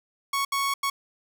sawtooth tone bursts at uneven times, 1108.7 Hz, C#6, in tune, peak -20 dBFS, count 3, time 0.33-0.45 / 0.52-0.74 / 0.83-0.9 s, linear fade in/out 5 ms, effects none

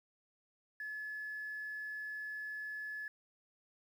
sine tone, 1713 Hz, A6, 47 cents flat, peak -39 dBFS, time 0.8-3.08 s, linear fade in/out 2 ms, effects tanh soft clip ceiling -36 dBFS + 11-bit

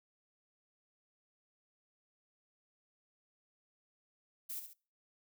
violet noise with echo, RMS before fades -42 dBFS, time 4.49-4.6 s, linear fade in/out 10 ms, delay 68 ms, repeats 2, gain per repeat -7 dB, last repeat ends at 4.736 s, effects noise-tail reverb RT60 0.4 s tail -24 dB re dry

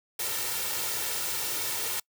white noise with comb filter, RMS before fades -31 dBFS, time 0.19-2 s, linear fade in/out 5 ms, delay 2.2 ms, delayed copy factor +0.6, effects noise-tail reverb RT60 0.1 s tail -26 dB re dry + high-pass 100 Hz 12 dB/octave

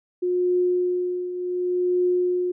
sine tone with tremolo, 359.5 Hz, F#4, 50 cents flat, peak -17 dBFS, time 0.22-2.52 s, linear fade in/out 10 ms, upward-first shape triangle, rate 0.68 Hz, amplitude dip 70%, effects none

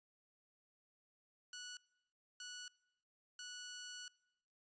10% pulse tone bursts at uneven times, 1472 Hz, F#6, 9 cents flat, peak -39 dBFS, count 3, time 1.53-1.77 / 2.4-2.68 / 3.39-4.08 s, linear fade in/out 2 ms, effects noise-tail reverb RT60 0.9 s tail -23 dB re dry + resampled to 16000 Hz

